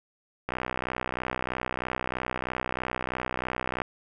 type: click train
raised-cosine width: 0.5 ms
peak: -14 dBFS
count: 211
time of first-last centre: 0.49-3.818 s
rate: 63.1 Hz
effects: none